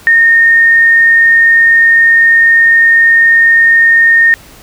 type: tone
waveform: sine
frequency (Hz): 1836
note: A#6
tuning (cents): -27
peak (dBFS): -3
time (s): 0.07-4.34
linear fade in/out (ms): 0
effects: pink hiss -37 dBFS RMS until 4.62 s